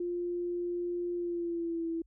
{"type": "tone with pitch glide", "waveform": "sine", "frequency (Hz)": [350.3, 330.6], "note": ["F4", "E4"], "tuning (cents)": [5, 5], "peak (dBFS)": -31, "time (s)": [0, 2.02], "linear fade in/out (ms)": 5, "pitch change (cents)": -100, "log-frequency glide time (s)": [1.15, 1.88], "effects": ["added 50 Hz sine -61 dBFS peak until 2.06 s"]}